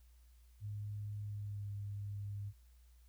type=tone with pitch glide; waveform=sine; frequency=103.83 to 101.58 Hz; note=G#2 to G#2; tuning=0 to -38 cents; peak=-40 dBFS; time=0.6-2.53 s; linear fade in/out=50 ms; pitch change=-38 cents; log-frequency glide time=1.24-1.71 s; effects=added 60 Hz sine -60 dBFS peak until 3.08 s + white hiss -75 dBFS RMS until 3.08 s